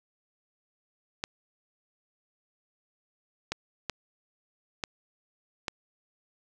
clicks, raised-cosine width 0.2 ms, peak -13 dBFS, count 5, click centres 1.239 / 3.52 / 3.897 / 4.838 / 5.682 s, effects none

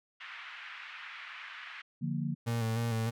white band-pass noise, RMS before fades -46 dBFS, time 0.2-1.82 s, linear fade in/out 10 ms, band 1200 to 2600 Hz, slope 24 dB/octave
sine chord, Bb major, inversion first, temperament equal with one note detuned, 146.83 / 174.61 / 232.4 Hz, D3 / F3 / Bb3, 0 / 0 / -5 cents, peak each -34 / -36 / -36 dBFS, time 2.01-2.35 s, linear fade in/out 20 ms
35% pulse tone with vibrato, 114.6 Hz, A#2, 29 cents flat, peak -28 dBFS, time 2.46-3.11 s, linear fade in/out 20 ms, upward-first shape square, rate 3.3 Hz, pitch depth 32 cents each way
effects none

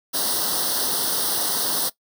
white noise with comb filter, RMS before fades -23 dBFS, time 0.13-1.9 s, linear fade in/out 20 ms, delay 0.21 ms, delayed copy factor +0.95, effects noise-tail reverb RT60 0.1 s tail -18 dB re dry + high-pass 200 Hz 12 dB/octave

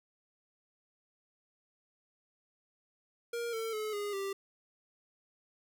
square tone with pitch steps, 470.2 / 449.5 / 429.7 / 410.8 / 392.7 Hz, A#4 / A4 / A4 / G#4 / G4, +15 / +37 / -41 / -19 / +3 cents, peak -35 dBFS, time 3.33-4.33 s, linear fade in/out 5 ms, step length 200 ms, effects none

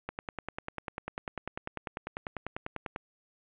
click train, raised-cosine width 0.5 ms, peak -20 dBFS, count 30, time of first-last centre 0.09-2.961 s, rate 10.1 Hz, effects resampled to 8000 Hz + 9-bit

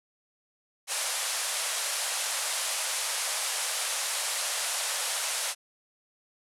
white band-pass noise, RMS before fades -31 dBFS, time 0.87-5.55 s, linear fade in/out 50 ms, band 510 to 11000 Hz, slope 48 dB/octave, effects none

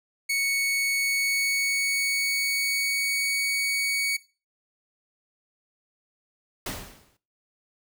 sawtooth tone with pitch glide, 2219 to 2240 Hz, C#7 to C#7, +1 to +18 cents, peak -20 dBFS, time 0.29-4.17 s, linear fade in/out 10 ms, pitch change +17 cents, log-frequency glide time 0.96-3.44 s
pink noise with exponential decay, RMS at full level -29 dBFS, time 6.66-7.17 s, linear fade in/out 5 ms, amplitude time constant 110 ms
effects noise-tail reverb RT60 0.3 s tail -17 dB re dry

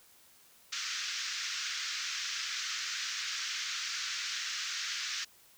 white band-pass noise, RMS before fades -37 dBFS, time 0.72-5.25 s, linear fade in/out 10 ms, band 1300 to 6400 Hz, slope 48 dB/octave, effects white hiss -61 dBFS RMS until 5.57 s

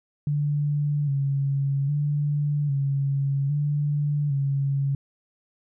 sine tone with vibrato, 142.5 Hz, C#3, 48 cents sharp, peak -21 dBFS, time 0.27-4.95 s, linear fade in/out 2 ms, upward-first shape square, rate 0.62 Hz, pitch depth 47 cents each way, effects none

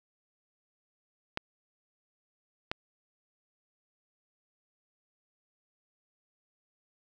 clicks, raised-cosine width 0.3 ms, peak -15 dBFS, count 2, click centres 1.374 / 2.715 s, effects none

